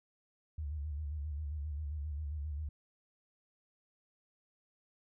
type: tone with vibrato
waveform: sine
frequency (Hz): 74.4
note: D2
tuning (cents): +23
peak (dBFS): -36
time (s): 0.58-2.69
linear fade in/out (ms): 5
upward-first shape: square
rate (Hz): 7.5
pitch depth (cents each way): 72
effects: none